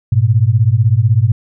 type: beating tone pair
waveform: sine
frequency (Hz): 103.83 / 119.83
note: G#2 / A#2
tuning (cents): 0 / +48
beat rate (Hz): 16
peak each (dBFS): -11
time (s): 0.12-1.32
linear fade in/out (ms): 5
effects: none